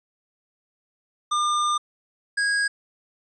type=tone pair in turn; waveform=square; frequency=1204 / 1642.9 Hz; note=D6 / G#6; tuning=+43 / -19 cents; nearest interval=perfect fourth; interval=538 cents; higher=second; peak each=-21 dBFS; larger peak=neither; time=1.31-1.78 / 2.37-2.68 s; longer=first; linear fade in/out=10 ms; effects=resampled to 22050 Hz